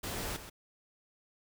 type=noise with echo; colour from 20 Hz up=pink; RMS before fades=-38 dBFS; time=0.03-0.37 s; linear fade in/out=10 ms; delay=130 ms; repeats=1; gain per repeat=-10 dB; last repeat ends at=0.5 s; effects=none